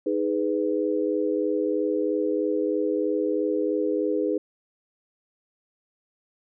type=chord; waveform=sine; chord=G# minor; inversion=second; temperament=just; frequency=311.5 / 415.3 / 498.4 Hz; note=D#4 / G#4 / B4; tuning=+2 / 0 / +16 cents; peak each=-26 / -26 / -27 dBFS; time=0.06-4.38 s; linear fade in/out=5 ms; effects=none